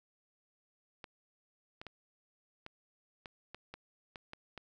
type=clicks; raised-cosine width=0.3 ms; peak=-29 dBFS; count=10; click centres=1.042 / 1.815 / 1.867 / 2.664 / 3.258 / 3.546 / 3.74 / 4.158 / 4.334 / 4.577 s; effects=none